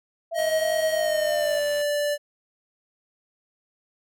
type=tone with vibrato; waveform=sine; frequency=659.3 Hz; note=E5; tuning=in tune; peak=-27 dBFS; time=0.31-1.6 s; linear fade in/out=20 ms; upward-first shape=sine; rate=3.1 Hz; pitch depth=59 cents each way
type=tone with pitch glide; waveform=square; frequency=631 to 585.4 Hz; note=D#5 to D5; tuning=+24 to -6 cents; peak=-23 dBFS; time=0.34-2.18 s; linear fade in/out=50 ms; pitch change=-130 cents; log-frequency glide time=0.91-1.59 s
type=click train; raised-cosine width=0.3 ms; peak=-27 dBFS; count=131; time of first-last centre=0.39-1.814 s; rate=91.3 Hz
effects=none